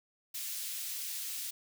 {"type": "high-pass noise", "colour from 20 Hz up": "white", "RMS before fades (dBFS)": -39, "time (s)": [0.34, 1.51], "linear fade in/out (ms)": 10, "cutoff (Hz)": 2800, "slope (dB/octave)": 12, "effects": []}